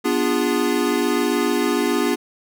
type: chord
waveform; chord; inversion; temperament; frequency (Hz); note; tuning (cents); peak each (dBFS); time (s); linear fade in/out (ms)
square; B diminished seventh; none; equal with one note detuned; 246.9 / 293.7 / 349.2 / 410.3; B3 / D4 / F4 / Ab4; 0 / 0 / 0 / -21; -24; 0.04-2.16; 20
effects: none